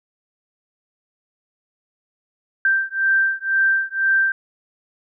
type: beating tone pair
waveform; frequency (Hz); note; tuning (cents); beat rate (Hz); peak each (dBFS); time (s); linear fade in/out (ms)
sine; 1568 / 1570; G6 / G6; 0 / +2; 2; -19; 2.65-4.32; 2
effects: none